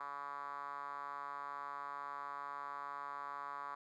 5% pulse tone with band-pass filter, 142.2 Hz, C#3, 45 cents sharp, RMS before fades -45 dBFS, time 0-3.75 s, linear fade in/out 5 ms, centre 1100 Hz, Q 4.9, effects none

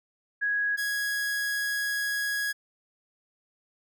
sine / 45% pulse tone pair in turn, 1661.2 / 1661.2 Hz, G#6 / G#6, 0 / 0 cents, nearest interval unison, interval 0 cents, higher neither, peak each -24 / -27 dBFS, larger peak first, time 0.41-0.77 / 0.77-2.53 s, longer second, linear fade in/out 20 ms, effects none

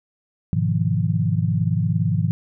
sine chord, F half-diminished seventh, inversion first, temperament just, 104.77 / 125.72 / 157.15 / 174.61 Hz, Ab2 / Cb3 / Eb3 / F3, +16 / +31 / +18 / 0 cents, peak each -22 / -25 / -22 / -24 dBFS, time 0.53-2.31 s, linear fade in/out 0 ms, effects none

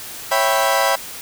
30% pulse chord, C# half-diminished seventh, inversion none, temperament equal with one note detuned, 548.6 / 659.3 / 784 / 987.8 Hz, C#5 / E5 / G5 / B5, -18 / 0 / 0 / 0 cents, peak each -18 dBFS, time 0.31-0.96 s, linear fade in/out 10 ms, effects white hiss -33 dBFS RMS until 1.21 s

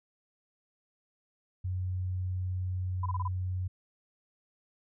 sine tone, 91.9 Hz, F#2, 11 cents flat, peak -30 dBFS, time 1.64-3.68 s, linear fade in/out 10 ms
sine tone bursts, 1000 Hz, B5, 21 cents sharp, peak -32 dBFS, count 5, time 3.03-3.279 s, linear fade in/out 5 ms, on 29 ms, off 26 ms
effects none

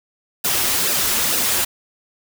white noise with flanger, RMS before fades -19 dBFS, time 0.44-1.65 s, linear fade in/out 10 ms, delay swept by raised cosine 0.9 to 6.8 ms, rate 2.2 Hz, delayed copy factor -0.7, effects none

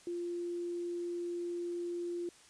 sine tone, 347.6 Hz, F4, 8 cents flat, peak -35 dBFS, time 0.07-2.29 s, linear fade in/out 2 ms, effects white hiss -60 dBFS RMS until 2.49 s + resampled to 22050 Hz

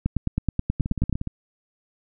two click trains, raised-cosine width 5 ms, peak -9 / -15 dBFS, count 11 / 9, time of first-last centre 0.06-1.127 / 0.8-1.273 s, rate 9.37 / 16.9 Hz, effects none

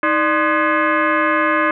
sine tone with frequency modulation, 315.7 Hz, D#4, 25 cents sharp, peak -13 dBFS, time 0.03-1.71 s, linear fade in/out 2 ms, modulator 455 Hz, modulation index 3.8, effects none

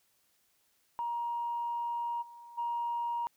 sine tone with level steps, 945 Hz, A#5, 23 cents sharp, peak -31 / -48 / -30 dBFS, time 0.99-3.27 s, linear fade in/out 0 ms, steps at 2.21 / 2.57 s, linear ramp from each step 20 ms, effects tanh soft clip ceiling -26 dBFS + white hiss -72 dBFS RMS until 3.36 s

